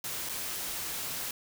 white noise with dropouts, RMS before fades -36 dBFS, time 0.04-1.31 s, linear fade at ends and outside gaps 2 ms, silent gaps 0.29-0.294 s, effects none

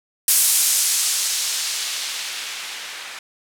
violet noise with low-pass filter sweep, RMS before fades -22 dBFS, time 0.28-3.19 s, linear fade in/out 2 ms, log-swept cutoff 11000 to 1900 Hz, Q 0.8, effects none

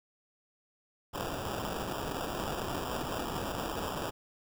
white noise with sample-and-hold, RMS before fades -36 dBFS, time 1.13-4.11 s, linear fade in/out 20 ms, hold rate 2100 Hz, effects none

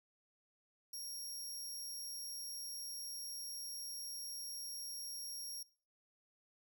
20% pulse tone, 5588 Hz, F8, in tune, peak -38 dBFS, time 0.93-5.63 s, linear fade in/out 5 ms, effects noise-tail reverb RT60 0.4 s tail -21 dB re dry

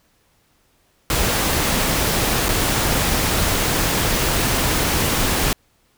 pink noise with dropouts, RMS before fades -19 dBFS, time 1.1-5.53 s, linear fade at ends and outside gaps 1 ms, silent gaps 2.484-2.49 s, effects pink hiss -61 dBFS RMS until 5.97 s

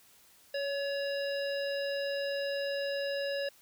harmonic tone with a mistuned harmonic, 559 Hz, C#5, 14 cents sharp, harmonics 1 / 3 / 5 / 7 / 9, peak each -32 / -40 / -43 / -46 / -44 dBFS, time 0.54-3.49 s, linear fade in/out 5 ms, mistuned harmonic 3, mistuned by +24 cents, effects white hiss -61 dBFS RMS until 3.61 s

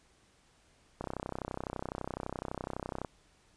click train, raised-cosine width 1 ms, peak -22 dBFS, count 66, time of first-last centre 1.01-3.048 s, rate 31.9 Hz, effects pink hiss -66 dBFS RMS until 3.56 s + resampled to 22050 Hz

